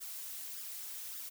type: noise with flanger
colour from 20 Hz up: blue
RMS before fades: -44 dBFS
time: 0-1.3 s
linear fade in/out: 20 ms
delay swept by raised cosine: 0.57 to 4.67 ms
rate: 1.7 Hz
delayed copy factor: +0.6
effects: none